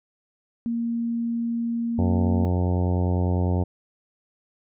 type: tone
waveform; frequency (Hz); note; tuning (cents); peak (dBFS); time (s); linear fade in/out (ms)
sine; 233.1; A#3; 0; -23; 0.66-2.45; 0
type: harmonic tone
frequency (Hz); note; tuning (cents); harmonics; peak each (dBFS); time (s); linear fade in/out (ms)
90; F#2; -47; 1 / 2 / 3 / 4 / 5 / 6 / 7 / 8 / 9 / 10; -21 / -27 / -31 / -33 / -35 / -37 / -38 / -39 / -40 / -41; 1.98-3.64; 10
effects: none